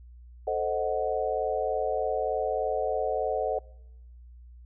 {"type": "chord", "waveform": "sine", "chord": "A diminished seventh", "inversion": "none", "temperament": "equal", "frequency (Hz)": [440, 523.3, 622.3, 740], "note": ["A4", "C5", "Eb5", "Gb5"], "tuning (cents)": [0, 0, 0, 0], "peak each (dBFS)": -31, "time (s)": [0.47, 3.59], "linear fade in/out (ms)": 5, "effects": ["noise-tail reverb RT60 0.9 s tail -25 dB re dry", "added 60 Hz sine -46 dBFS peak until 4.65 s"]}